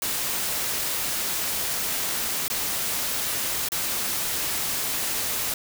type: noise with dropouts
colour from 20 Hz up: white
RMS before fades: -27 dBFS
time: 0.02-5.54 s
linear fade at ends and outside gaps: 2 ms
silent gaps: 2.481-2.5 / 3.687-3.719 s
effects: none

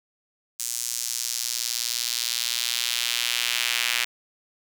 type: tone with high-pass filter sweep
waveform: square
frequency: 59.8 Hz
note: A#1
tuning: 45 cents sharp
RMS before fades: -27 dBFS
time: 0.59-4.05 s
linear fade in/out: 10 ms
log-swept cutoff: 7000 to 2400 Hz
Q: 1.6
effects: none

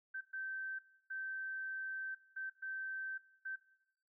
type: tone bursts at uneven times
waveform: sine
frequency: 1551 Hz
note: G6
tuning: 19 cents flat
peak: -40 dBFS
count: 6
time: 0.14-0.21 / 0.33-0.79 / 1.1-2.15 / 2.36-2.5 / 2.62-3.18 / 3.45-3.56 s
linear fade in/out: 10 ms
effects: noise-tail reverb RT60 0.8 s tail -17 dB re dry

